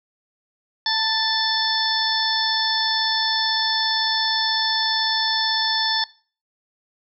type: harmonic tone with a mistuned harmonic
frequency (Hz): 881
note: A5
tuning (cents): +2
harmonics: 1 / 2 / 4 / 5 / 6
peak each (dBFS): -26 / -26 / -24 / -25 / -25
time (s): 0.86-6.04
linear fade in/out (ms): 2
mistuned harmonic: 1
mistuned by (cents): +20
effects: noise-tail reverb RT60 0.4 s tail -20 dB re dry